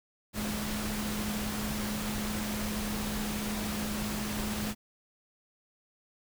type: tone in noise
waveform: sine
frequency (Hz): 211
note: G#3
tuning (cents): +28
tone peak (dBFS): -34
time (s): 0.33-4.75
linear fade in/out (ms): 50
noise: pink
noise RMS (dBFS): -36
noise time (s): 0.33-4.75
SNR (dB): -1
effects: none